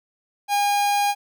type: tone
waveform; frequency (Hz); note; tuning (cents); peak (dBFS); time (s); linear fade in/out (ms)
45% pulse; 814; G#5; -35; -18; 0.48-1.15; 50
effects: none